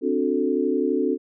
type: chord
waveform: sine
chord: D dominant seventh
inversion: third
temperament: equal with one note detuned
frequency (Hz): 261.6 / 293.7 / 365.1 / 440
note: C4 / D4 / F#4 / A4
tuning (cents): 0 / 0 / -23 / 0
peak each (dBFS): -25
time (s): 0.01-1.18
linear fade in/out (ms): 50
effects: none